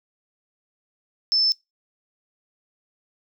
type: tone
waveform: sine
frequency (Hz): 5274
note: E8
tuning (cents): 0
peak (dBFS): -17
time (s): 1.32-1.52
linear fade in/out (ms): 0
effects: noise-tail reverb RT60 0.2 s tail -22 dB re dry